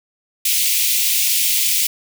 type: high-pass noise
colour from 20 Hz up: white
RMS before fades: -17 dBFS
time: 0.45-1.87 s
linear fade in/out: 5 ms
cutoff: 2200 Hz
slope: 48 dB/octave
effects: none